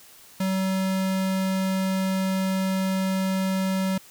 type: tone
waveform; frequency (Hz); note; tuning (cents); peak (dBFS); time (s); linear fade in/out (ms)
square; 190; F#3; +46; -23; 0.4-3.98; 5
effects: white hiss -50 dBFS RMS until 4.1 s